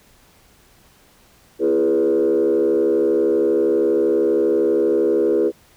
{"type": "tone with frequency modulation", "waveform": "sine", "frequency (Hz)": 410, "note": "G#4", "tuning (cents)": -22, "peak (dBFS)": -13, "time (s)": [1.59, 5.52], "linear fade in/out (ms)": 50, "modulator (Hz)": 72.6, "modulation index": 1.3, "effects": ["tanh soft clip ceiling -10 dBFS", "pink hiss -53 dBFS RMS until 5.76 s"]}